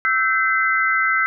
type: tone cluster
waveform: sine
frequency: 1318 / 1552 / 2041 Hz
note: E6 / G6 / C7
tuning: -1 / -18 / -44 cents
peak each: -20 dBFS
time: 0.05-1.26 s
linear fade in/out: 0 ms
effects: none